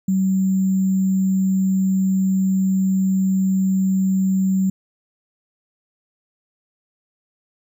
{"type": "tone with sample-and-hold", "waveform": "sine", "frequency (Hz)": 190, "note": "F#3", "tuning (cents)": 46, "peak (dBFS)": -15, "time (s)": [0.08, 4.7], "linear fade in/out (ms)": 5, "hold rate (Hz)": 7350, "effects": []}